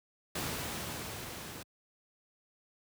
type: noise with level ramp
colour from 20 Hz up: pink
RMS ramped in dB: -35 to -45 dBFS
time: 0.35-1.63 s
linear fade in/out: 5 ms
effects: high-pass 80 Hz 12 dB/octave